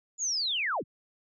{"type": "linear sweep", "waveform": "sine", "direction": "down", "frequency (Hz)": [7010, 56.7], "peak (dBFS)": -27, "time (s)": [0.18, 0.84], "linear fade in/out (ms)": 50, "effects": []}